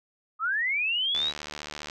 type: linear sweep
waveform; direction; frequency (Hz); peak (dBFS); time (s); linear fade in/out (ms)
sine; up; 1220 to 3951; -24; 0.39-1.33; 50
type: click train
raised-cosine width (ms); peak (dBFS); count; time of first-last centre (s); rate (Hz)
0.2; -18; 57; 1.15-1.899; 74.8
effects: none